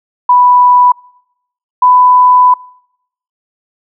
sine tone pair in turn, 987.8 / 997.5 Hz, B5 / B5, 0 / +17 cents, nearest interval unison, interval 17 cents, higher second, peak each -3 dBFS, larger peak neither, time 0.29-0.92 / 1.82-2.54 s, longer second, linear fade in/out 5 ms, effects noise-tail reverb RT60 0.8 s tail -26 dB re dry

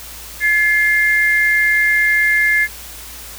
sine tone pair together, 1715 / 2106 Hz, A6 / C7, -45 / +11 cents, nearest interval major third, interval 356 cents, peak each -14 dBFS, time 0.4-2.68 s, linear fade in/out 50 ms, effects added 58 Hz sine -39 dBFS peak until 3.38 s + white hiss -34 dBFS RMS until 3.38 s

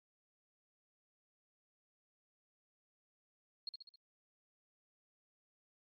sine tone with echo, 4287 Hz, C8, 41 cents sharp, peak -39 dBFS, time 3.67-3.69 s, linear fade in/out 2 ms, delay 67 ms, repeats 4, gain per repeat -5 dB, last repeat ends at 3.958 s, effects AAC 32 kbps

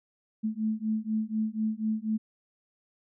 sine beating tone pair, 215.9 / 220 Hz, A3 / A3, -33 / 0 cents, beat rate 4.1 Hz, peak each -30 dBFS, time 0.43-2.18 s, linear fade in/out 20 ms, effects none

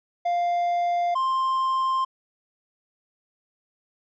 triangle tone pair in turn, 698.5 / 1052 Hz, F5 / C6, 0 / +9 cents, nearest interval perfect fifth, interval 709 cents, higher second, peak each -19 dBFS, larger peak neither, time 0.25-1.15 / 1.15-2.05 s, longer neither, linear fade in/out 10 ms, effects resampled to 16000 Hz

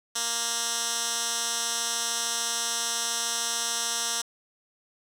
10% pulse tone with band-pass filter, 233.1 Hz, A#3, in tune, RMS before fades -29 dBFS, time 0.15-4.22 s, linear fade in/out 10 ms, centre 6700 Hz, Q 1.5, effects 9-bit

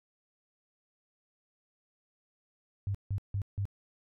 sine tone bursts, 99.4 Hz, G2, 25 cents sharp, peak -29 dBFS, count 4, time 2.87-3.654 s, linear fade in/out 0 ms, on 76 ms, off 160 ms, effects none

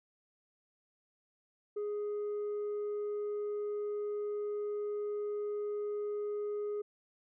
sine tone, 415.3 Hz, G#4, in tune, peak -31 dBFS, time 1.76-6.82 s, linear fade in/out 10 ms, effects tanh soft clip ceiling -33 dBFS

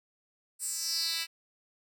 10% pulse tone with high-pass filter sweep, 329.6 Hz, E4, in tune, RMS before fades -33 dBFS, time 0.59-1.27 s, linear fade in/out 50 ms, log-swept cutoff 8900 to 3000 Hz, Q 4.1, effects none

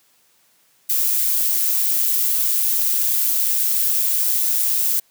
violet noise with amplitude modulation, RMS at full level -17 dBFS, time 0.89-5 s, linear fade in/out 10 ms, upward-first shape sine, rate 120 Hz, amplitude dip 40%, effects white hiss -59 dBFS RMS until 5.1 s + high-pass 100 Hz 12 dB/octave

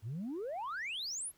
sine exponential sweep, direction up, 98 to 11760 Hz, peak -35 dBFS, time 0.02-1.32 s, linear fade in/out 50 ms, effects tanh soft clip ceiling -35 dBFS + pink hiss -69 dBFS RMS until 1.37 s

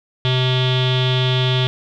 square tone with low-pass filter, 128.1 Hz, C3, 36 cents flat, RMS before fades -17 dBFS, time 0.25-1.67 s, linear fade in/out 0 ms, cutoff 3400 Hz, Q 9.8, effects none

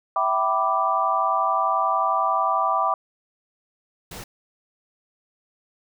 sine chord, E minor seventh, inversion none, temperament equal with one note detuned, 659.3 / 770.5 / 987.8 / 1174.7 Hz, E5 / G5 / B5 / D6, 0 / -30 / 0 / 0 cents, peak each -27 / -25 / -25 / -22 dBFS, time 0.16-2.94 s, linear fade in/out 2 ms
pink noise, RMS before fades -37 dBFS, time 4.11-4.24 s, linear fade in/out 5 ms
effects none

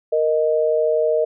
sine tone pair together, 466.2 / 622.3 Hz, A#4 / D#5, 0 / 0 cents, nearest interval perfect fourth, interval 500 cents, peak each -18 dBFS, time 0.12-1.25 s, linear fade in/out 10 ms, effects none

